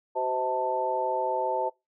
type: tone cluster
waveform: sine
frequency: 379.9 / 514 / 639 / 886 Hz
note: F#4 / C5 / D#5 / A5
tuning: +46 / -31 / +46 / +12 cents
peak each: -34 / -31 / -32 / -28 dBFS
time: 0.15-1.7 s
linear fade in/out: 20 ms
effects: noise-tail reverb RT60 0.2 s tail -21 dB re dry